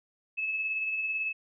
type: tone with tremolo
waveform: sine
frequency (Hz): 2599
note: E7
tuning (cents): -25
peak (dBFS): -27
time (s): 0.37-1.33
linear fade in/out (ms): 20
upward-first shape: sine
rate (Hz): 18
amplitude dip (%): 35
effects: none